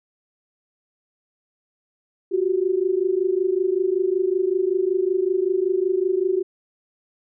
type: tone pair together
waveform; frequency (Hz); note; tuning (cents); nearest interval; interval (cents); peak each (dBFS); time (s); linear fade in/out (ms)
sine; 360 / 385.3; F#4 / G4; -47 / -30; minor second; 117; -21; 2.31-6.43; 20
effects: none